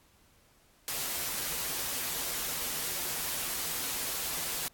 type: noise with comb filter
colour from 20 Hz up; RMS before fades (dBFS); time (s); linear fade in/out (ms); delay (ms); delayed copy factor
white; -34; 0.88-4.68; 0; 9.6; -0.5
effects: pink hiss -64 dBFS RMS until 4.73 s + AAC 64 kbps